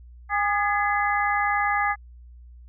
harmonic tone with a mistuned harmonic, 407.9 Hz, G#4, 31 cents flat, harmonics 2 / 3 / 4 / 5, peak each -24 / -26 / -27 / -28 dBFS, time 0.29-1.96 s, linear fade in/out 50 ms, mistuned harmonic 4, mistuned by +57 cents, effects added 60 Hz sine -43 dBFS peak until 2.68 s

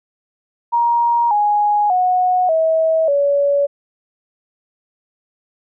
sine tone with pitch steps, 943 / 830.5 / 731.4 / 644.1 / 567.2 Hz, A#5 / G#5 / F#5 / E5 / C#5, +20 / 0 / -20 / -40 / +40 cents, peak -12 dBFS, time 0.72-3.67 s, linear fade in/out 20 ms, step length 590 ms, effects none

